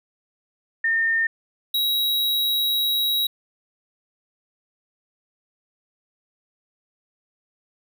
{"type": "tone pair in turn", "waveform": ["sine", "square"], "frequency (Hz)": [1818, 3852], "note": ["A#6", "B7"], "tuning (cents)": [-44, -44], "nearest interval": "octave + minor second", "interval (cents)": 1300, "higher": "second", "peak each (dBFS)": [-18, -20], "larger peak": "first", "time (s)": [[0.84, 1.27], [1.74, 3.27]], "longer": "second", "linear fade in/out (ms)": 5, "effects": []}